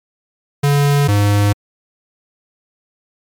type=tone pair in turn; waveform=square; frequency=143 / 102.35 Hz; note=D3 / G#2; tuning=-46 / -25 cents; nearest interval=tritone; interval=579 cents; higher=first; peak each=-11 dBFS; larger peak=neither; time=0.63-1.08 / 1.08-1.53 s; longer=neither; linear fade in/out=10 ms; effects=MP3 96 kbps